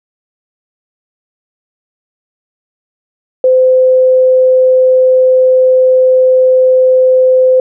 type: tone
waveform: sine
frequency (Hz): 514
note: C5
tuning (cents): -31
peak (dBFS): -4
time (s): 3.44-7.6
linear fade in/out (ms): 2
effects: none